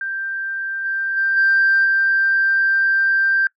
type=tone with level steps; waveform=sine; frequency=1576 Hz; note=G6; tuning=9 cents sharp; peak=-22 / -19 / -15 / -11 / -13 dBFS; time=0.01-3.47 s; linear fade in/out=2 ms; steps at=0.84 / 1.16 / 1.36 / 1.84 s; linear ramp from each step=20 ms; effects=noise-tail reverb RT60 0.1 s tail -23 dB re dry + tanh soft clip ceiling -8 dBFS